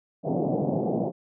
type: band-pass noise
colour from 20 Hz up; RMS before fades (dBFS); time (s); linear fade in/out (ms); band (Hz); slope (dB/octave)
pink; -26; 0.23-1.12; 50; 130 to 740; 48
effects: none